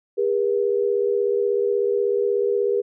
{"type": "tone pair together", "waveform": "sine", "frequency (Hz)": [404, 480.4], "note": ["G#4", "B4"], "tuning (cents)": [-48, -48], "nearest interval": "minor third", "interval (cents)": 300, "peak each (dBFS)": [-20, -22], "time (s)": [0.17, 2.82], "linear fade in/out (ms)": 20, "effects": []}